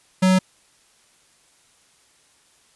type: tone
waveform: square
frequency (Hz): 186.5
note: F#3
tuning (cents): +14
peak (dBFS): -14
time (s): 0.22-0.39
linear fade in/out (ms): 10
effects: white hiss -58 dBFS RMS until 2.75 s + resampled to 24000 Hz